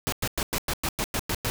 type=noise bursts; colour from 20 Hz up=pink; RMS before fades=-27 dBFS; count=10; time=0.07-1.5 s; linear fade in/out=0 ms; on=53 ms; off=100 ms; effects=none